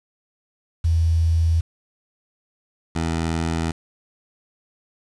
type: tone pair in turn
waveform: sine / 15% pulse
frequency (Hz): 82.41 / 82.06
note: E2 / E2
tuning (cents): 0 / -7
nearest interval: unison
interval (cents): 7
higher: first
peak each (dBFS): -15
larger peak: neither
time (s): 0.84-1.61 / 2.95-3.72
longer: neither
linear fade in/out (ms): 10
effects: resampled to 22050 Hz + 7-bit